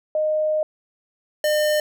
sine / square tone pair in turn, 617 / 605 Hz, D#5 / D#5, -15 / -49 cents, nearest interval unison, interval 34 cents, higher first, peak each -18 dBFS, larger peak neither, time 0.15-0.63 / 1.44-1.8 s, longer first, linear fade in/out 2 ms, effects none

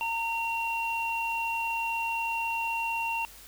sine tone pair together, 917 / 2748 Hz, A#5 / F7, -29 / -29 cents, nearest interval octave + perfect fifth, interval 1900 cents, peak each -30 / -31 dBFS, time 0.01-3.25 s, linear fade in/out 0 ms, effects added 50 Hz sine -56 dBFS peak until 3.47 s + white hiss -50 dBFS RMS until 3.47 s

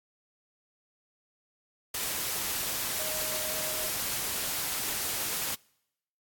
sine tone in noise, 622.3 Hz, D#5, in tune, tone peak -41 dBFS, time 2.99-3.89 s, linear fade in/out 5 ms, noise white, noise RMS -32 dBFS, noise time 1.94-5.55 s, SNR -12 dB, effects noise-tail reverb RT60 0.8 s tail -26 dB re dry + AAC 64 kbps

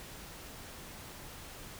silence, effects pink hiss -48 dBFS RMS until 1.79 s

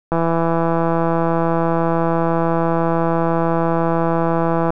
click train, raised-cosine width 1 ms, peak -5 dBFS, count 762, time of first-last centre 0.12-4.704 s, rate 166 Hz, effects none

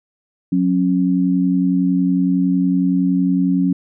sine tone pair together, 182.34 / 273.2 Hz, F#3 / C#4, -25 / -25 cents, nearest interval perfect fifth, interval 700 cents, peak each -16 dBFS, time 0.52-3.73 s, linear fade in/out 5 ms, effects none

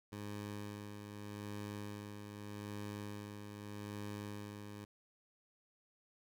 15% pulse tone with tremolo, 103.2 Hz, G#2, 10 cents flat, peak -36 dBFS, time 0.12-4.85 s, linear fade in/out 5 ms, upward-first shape sine, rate 0.82 Hz, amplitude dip 45%, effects none

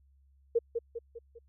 sine tone with echo, 464.8 Hz, A#4, 5 cents flat, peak -22 dBFS, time 0.55-0.59 s, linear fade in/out 10 ms, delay 200 ms, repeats 4, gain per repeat -6 dB, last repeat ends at 1.39 s, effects added 68 Hz sine -61 dBFS peak until 1.48 s

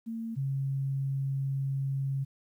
sine tone pair in turn, 227 / 136.38 Hz, A#3 / C#3, -46 / -28 cents, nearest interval major sixth, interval 882 cents, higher first, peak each -33 / -28 dBFS, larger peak second, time 0.06-0.36 / 0.36-2.25 s, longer second, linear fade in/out 20 ms, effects 11-bit

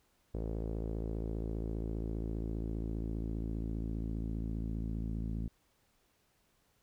sawtooth tone with low-pass filter sweep, 55 Hz, A1, in tune, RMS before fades -37 dBFS, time 0.34-5.48 s, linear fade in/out 5 ms, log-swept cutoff 470 to 230 Hz, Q 2, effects pink hiss -73 dBFS RMS until 6.82 s

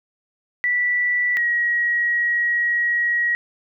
sine tone pair in turn, 1962 / 1902.8 Hz, B6 / A#6, -12 / +35 cents, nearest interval minor second, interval 53 cents, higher first, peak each -17 dBFS, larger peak neither, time 0.64-1.37 / 1.37-3.35 s, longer second, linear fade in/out 0 ms, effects none

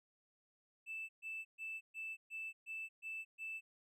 triangle tone bursts, 2641 Hz, E7, 3 cents sharp, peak -39 dBFS, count 8, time 0.86-3.61 s, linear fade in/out 50 ms, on 230 ms, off 130 ms, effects tanh soft clip ceiling -39 dBFS

